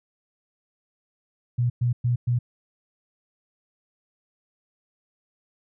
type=tone bursts; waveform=sine; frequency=121.4 Hz; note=B2; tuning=29 cents flat; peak=-19 dBFS; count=4; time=1.58-2.39 s; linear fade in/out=10 ms; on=120 ms; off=110 ms; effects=none